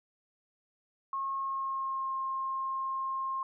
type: tone with pitch glide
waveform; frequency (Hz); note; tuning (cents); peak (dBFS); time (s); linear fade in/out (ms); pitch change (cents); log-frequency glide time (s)
sine; 1084 to 1065.4; C#6 to C6; -39 to +31; -31; 1.13-3.43; 2; -30; 1.36-2.14
effects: none